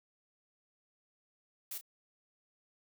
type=noise with echo; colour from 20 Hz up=blue; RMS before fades=-41 dBFS; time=1.71-1.78 s; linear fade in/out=5 ms; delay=32 ms; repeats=1; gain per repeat=-10 dB; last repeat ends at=1.812 s; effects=none